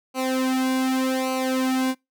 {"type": "tone with flanger", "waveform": "sawtooth", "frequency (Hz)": 260.2, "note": "C4", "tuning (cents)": -9, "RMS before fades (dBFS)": -23, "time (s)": [0.14, 1.95], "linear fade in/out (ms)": 50, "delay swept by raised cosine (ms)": [0.57, 2.27], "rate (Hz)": 0.85, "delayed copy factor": -0.95, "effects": ["noise-tail reverb RT60 0.2 s tail -24 dB re dry"]}